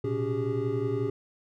triangle tone cluster, 116.5 / 127.6 / 282.9 / 383.4 / 409 Hz, A#2 / C3 / C#4 / G4 / G#4, -1 / -43 / +35 / -38 / -26 cents, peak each -30 / -35 / -33 / -32 / -28 dBFS, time 0.04-1.1 s, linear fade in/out 5 ms, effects none

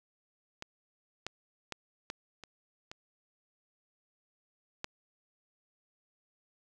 clicks, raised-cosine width 0.2 ms, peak -23 / -19 / -20 / -20 / -29 / -26 / -18 dBFS, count 7, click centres 0.624 / 1.266 / 1.723 / 2.101 / 2.437 / 2.915 / 4.844 s, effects none

